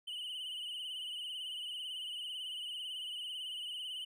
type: tone with vibrato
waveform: triangle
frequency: 2973 Hz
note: F#7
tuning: 8 cents sharp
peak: -38 dBFS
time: 0.07-4.05 s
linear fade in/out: 10 ms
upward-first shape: sine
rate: 18 Hz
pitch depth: 68 cents each way
effects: none